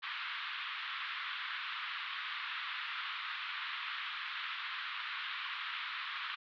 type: band-pass noise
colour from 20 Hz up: pink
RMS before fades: -41 dBFS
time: 0.02-6.36 s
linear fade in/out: 20 ms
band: 1100 to 3800 Hz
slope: 48 dB/octave
effects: none